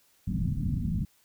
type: low-pass noise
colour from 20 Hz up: white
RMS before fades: -29 dBFS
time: 0.27-1.05 s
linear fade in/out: 5 ms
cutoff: 230 Hz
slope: 48 dB/octave
effects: white hiss -65 dBFS RMS until 1.24 s